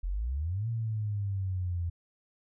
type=exponential two-way sweep; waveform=sine; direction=up then down; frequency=41.15 to 116.54 to 84.4 Hz; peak=-29 dBFS; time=0.03-1.9 s; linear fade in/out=10 ms; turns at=0.68 s; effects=none